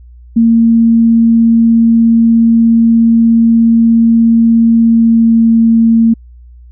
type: tone with pitch glide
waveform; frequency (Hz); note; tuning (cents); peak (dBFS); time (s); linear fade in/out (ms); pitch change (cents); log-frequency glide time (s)
sine; 229.2 to 227.7; A#3 to A#3; -29 to -40; -4; 0.36-6.14; 10; -11; 4.78-5.47
effects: added 60 Hz sine -33 dBFS peak until 6.71 s